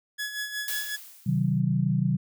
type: tone with tremolo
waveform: sawtooth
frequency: 1692 Hz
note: G#6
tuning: 32 cents sharp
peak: -25 dBFS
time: 0.18-0.97 s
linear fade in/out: 20 ms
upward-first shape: sine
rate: 5.5 Hz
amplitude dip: 60%
type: noise with exponential decay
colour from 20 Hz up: blue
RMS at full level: -30 dBFS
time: 0.68-1.6 s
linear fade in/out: 1 ms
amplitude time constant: 200 ms
type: chord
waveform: sine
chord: C diminished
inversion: none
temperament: just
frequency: 130.81 / 156.98 / 188.37 Hz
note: C3 / Eb3 / Gb3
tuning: 0 / +16 / +31 cents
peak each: -26 dBFS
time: 1.26-2.17 s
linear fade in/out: 10 ms
effects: none